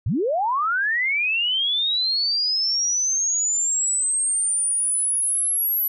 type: linear sweep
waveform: sine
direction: up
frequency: 75.3 to 11840 Hz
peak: -19 dBFS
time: 0.06-5.88 s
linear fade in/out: 5 ms
effects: none